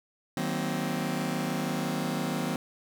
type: chord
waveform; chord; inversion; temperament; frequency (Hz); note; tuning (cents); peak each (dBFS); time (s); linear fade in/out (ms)
sawtooth; C half-diminished seventh; first; just; 156.98 / 188.37 / 235.5 / 261.6; Eb3 / Gb3 / Bb3 / C4; +16 / +31 / +18 / 0; -30; 0.37-2.56; 2
effects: none